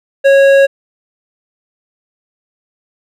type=tone with hard clipping; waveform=sine; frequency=550 Hz; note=C#5; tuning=14 cents flat; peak=-6 dBFS; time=0.24-0.67 s; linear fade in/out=20 ms; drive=10 dB; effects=none